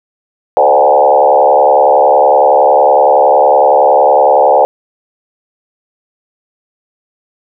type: tone with frequency modulation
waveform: sine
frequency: 671 Hz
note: E5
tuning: 31 cents sharp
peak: -4 dBFS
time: 0.57-4.65 s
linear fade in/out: 0 ms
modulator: 70.8 Hz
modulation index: 2.8
effects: none